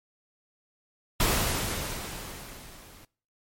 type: noise with level ramp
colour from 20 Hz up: pink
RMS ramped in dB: -23 to -52 dBFS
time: 1.2-3.05 s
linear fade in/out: 2 ms
effects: noise-tail reverb RT60 0.5 s tail -25 dB re dry + MP3 64 kbps